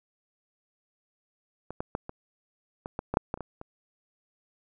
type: clicks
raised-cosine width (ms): 1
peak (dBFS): -23 / -17 / -15 / -23 / -21 / -17 / -15 / -6 / -15 / -30 / -21 / -26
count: 12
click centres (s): 1.706 / 1.805 / 1.951 / 2.094 / 2.859 / 2.991 / 3.14 / 3.171 / 3.341 / 3.375 / 3.407 / 3.614
effects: none